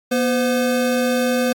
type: tone pair together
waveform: square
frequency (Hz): 241.3 / 511.3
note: B3 / C5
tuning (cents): -40 / -40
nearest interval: octave + minor second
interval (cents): 1300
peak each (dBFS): -20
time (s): 0.11-1.53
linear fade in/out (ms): 10
effects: AAC 64 kbps